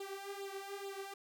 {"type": "tone with flanger", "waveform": "sawtooth", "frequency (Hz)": 395, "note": "G4", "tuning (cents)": 13, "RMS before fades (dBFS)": -45, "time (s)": [0, 1.14], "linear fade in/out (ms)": 5, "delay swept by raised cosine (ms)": [0.25, 3.75], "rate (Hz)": 2.3, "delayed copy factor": 0.8, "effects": []}